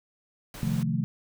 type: noise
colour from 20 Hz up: pink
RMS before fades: -42 dBFS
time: 0.54-0.83 s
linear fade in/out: 2 ms
type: chord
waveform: sine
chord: F dominant seventh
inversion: second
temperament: equal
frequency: 130.81 / 155.56 / 174.61 / 220 Hz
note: C3 / Eb3 / F3 / A3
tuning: 0 / 0 / 0 / 0 cents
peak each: -30 dBFS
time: 0.63-1.04 s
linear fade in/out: 0 ms
effects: none